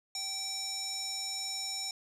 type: tone with band-pass filter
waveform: square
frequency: 773 Hz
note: G5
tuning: 24 cents flat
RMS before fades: -37 dBFS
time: 0.15-1.91 s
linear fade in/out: 2 ms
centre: 6000 Hz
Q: 5.7
effects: none